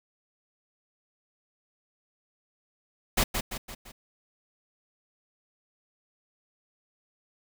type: noise with echo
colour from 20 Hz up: pink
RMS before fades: -23 dBFS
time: 3.17-3.24 s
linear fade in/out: 10 ms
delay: 170 ms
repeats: 4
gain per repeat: -6 dB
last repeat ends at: 3.92 s
effects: none